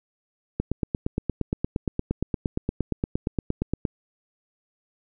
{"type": "click train", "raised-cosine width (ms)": 3, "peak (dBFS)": -11, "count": 29, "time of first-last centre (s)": [0.6, 3.852], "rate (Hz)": 8.61, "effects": []}